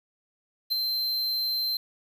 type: tone with ADSR envelope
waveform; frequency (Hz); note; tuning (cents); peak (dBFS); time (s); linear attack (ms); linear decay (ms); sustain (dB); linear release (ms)
square; 4114; C8; -30; -22; 0.7-1.77; 23; 10; -4; 3
effects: 9-bit